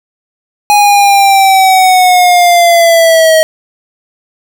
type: linear sweep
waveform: square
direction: down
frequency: 830 to 632 Hz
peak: -4 dBFS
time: 0.7-3.43 s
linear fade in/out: 0 ms
effects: 7-bit